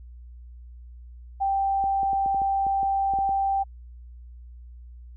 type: tone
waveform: sine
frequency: 784 Hz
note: G5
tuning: in tune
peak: -21 dBFS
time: 1.4-3.64 s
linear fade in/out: 20 ms
type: clicks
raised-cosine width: 2 ms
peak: -26 dBFS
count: 11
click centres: 1.84 / 2.032 / 2.132 / 2.261 / 2.346 / 2.418 / 2.667 / 2.831 / 3.137 / 3.188 / 3.292 s
effects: added 60 Hz sine -41 dBFS peak until 5.16 s